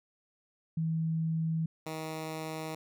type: tone pair in turn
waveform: sine / 10% pulse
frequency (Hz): 161.7 / 158.19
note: E3 / D#3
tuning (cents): -33 / +29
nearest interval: unison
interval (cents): 38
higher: first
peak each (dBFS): -28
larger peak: neither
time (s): 0.77-1.66 / 1.86-2.75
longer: neither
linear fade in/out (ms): 5
effects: none